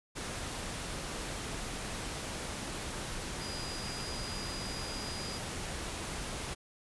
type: tone in noise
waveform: sine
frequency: 4896 Hz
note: D#8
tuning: 29 cents flat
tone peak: -43 dBFS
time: 3.4-5.39 s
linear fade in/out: 20 ms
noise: pink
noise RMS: -39 dBFS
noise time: 0.15-6.55 s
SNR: -7 dB
effects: resampled to 24000 Hz